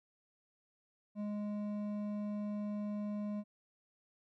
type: tone with hard clipping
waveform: sine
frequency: 207.7 Hz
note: G#3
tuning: in tune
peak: -38 dBFS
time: 1.15-3.44 s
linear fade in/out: 50 ms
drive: 8 dB
effects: none